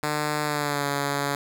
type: tone with pitch glide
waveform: 5% pulse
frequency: 150 to 141.99 Hz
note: D3 to C#3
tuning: +37 to +42 cents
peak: -13 dBFS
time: 0.03-1.35 s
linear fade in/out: 2 ms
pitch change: -95 cents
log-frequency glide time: 0.43-0.87 s
effects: none